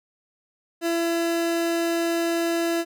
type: tone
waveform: 30% pulse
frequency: 336.1 Hz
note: E4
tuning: 34 cents sharp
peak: -19 dBFS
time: 0.81-2.85 s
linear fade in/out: 50 ms
effects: none

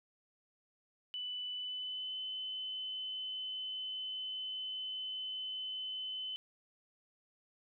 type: tone with pitch glide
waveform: sine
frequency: 2985 to 3035 Hz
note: F#7 to F#7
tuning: +15 to +43 cents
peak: -38 dBFS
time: 1.14-6.36 s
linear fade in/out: 0 ms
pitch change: +28 cents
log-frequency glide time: 1.55-2.17 s
effects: none

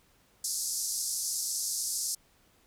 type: band-pass noise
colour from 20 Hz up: pink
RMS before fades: -33 dBFS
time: 0.44-2.15 s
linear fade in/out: 5 ms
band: 4900 to 12000 Hz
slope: 48 dB/octave
effects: pink hiss -65 dBFS RMS until 2.66 s

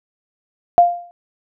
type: tone with exponential decay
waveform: sine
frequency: 698.5 Hz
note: F5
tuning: in tune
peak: -3 dBFS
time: 0.78-1.11 s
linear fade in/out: 0 ms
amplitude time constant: 70 ms
effects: none

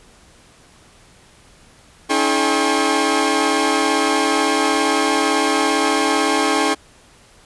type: tone cluster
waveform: sawtooth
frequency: 283.5 / 321.3 / 427.3 / 798 / 1079 Hz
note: C#4 / E4 / G#4 / G5 / C#6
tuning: +39 / -44 / +49 / +31 / -47 cents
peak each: -18 dBFS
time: 2.09-6.75 s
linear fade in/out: 20 ms
effects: pink hiss -49 dBFS RMS until 7.45 s + resampled to 24000 Hz

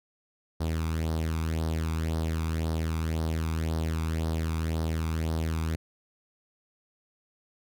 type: tone with flanger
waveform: sawtooth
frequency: 80.5 Hz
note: E2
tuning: 41 cents flat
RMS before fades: -29 dBFS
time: 0.6-5.76 s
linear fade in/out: 10 ms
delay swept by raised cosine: 0.2 to 0.85 ms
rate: 1.9 Hz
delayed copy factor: +0.65
effects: none

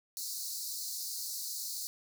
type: high-pass noise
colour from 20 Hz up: pink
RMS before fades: -39 dBFS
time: 0.17-1.87 s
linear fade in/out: 0 ms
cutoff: 4100 Hz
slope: 96 dB/octave
effects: none

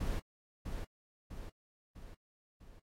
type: noise with echo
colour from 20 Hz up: brown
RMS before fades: -35 dBFS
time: 0-0.2 s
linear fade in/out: 10 ms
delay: 650 ms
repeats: 4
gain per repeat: -5 dB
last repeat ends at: 2.8 s
effects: AAC 48 kbps

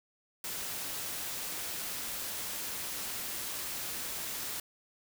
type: noise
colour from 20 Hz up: white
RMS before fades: -38 dBFS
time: 0.44-4.6 s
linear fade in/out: 2 ms
effects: none

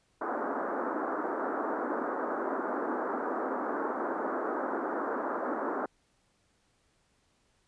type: band-pass noise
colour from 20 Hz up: pink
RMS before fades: -33 dBFS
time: 0.21-5.86 s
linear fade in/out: 5 ms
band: 250 to 1500 Hz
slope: 48 dB/octave
effects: pink hiss -71 dBFS RMS until 7.67 s + resampled to 22050 Hz

